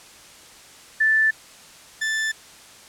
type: tone pair in turn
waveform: sine / 40% pulse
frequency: 1760 / 1760 Hz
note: A6 / A6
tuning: 0 / 0 cents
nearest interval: unison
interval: 0 cents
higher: neither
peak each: -15 / -21 dBFS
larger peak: first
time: 1-1.31 / 2.01-2.32 s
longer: neither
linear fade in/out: 10 ms
effects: white hiss -46 dBFS RMS until 2.88 s + low-pass 9000 Hz 12 dB/octave